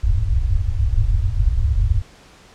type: low-pass noise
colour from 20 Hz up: pink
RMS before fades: -17 dBFS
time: 0.03-2.02 s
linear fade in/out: 10 ms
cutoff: 110 Hz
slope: 96 dB/octave
effects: pink hiss -47 dBFS RMS until 2.54 s + low-pass 7000 Hz 12 dB/octave